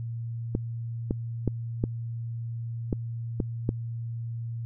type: clicks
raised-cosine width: 3 ms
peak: -12 dBFS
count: 7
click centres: 0.551 / 1.109 / 1.477 / 1.839 / 2.928 / 3.402 / 3.691 s
effects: added 116 Hz sine -31 dBFS peak until 4.65 s